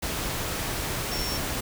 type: tone in noise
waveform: sine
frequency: 5460 Hz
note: F8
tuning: 40 cents flat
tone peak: -32 dBFS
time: 1.11-1.38 s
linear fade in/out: 10 ms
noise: pink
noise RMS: -30 dBFS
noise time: 0.02-1.61 s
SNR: -5 dB
effects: none